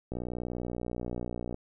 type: click train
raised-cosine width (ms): 2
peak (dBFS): -22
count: 87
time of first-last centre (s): 0.12-1.544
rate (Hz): 60.4
effects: none